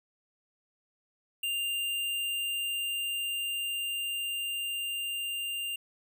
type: tone with level ramp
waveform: square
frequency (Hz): 2794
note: F7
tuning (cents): 0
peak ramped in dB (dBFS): -30 to -33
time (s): 1.43-5.76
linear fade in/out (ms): 5
effects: none